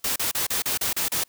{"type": "noise bursts", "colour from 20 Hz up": "white", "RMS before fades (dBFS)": -25, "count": 8, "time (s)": [0.04, 1.238], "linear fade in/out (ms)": 5, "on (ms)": 120, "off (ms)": 34, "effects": ["white hiss -62 dBFS RMS until 1.28 s"]}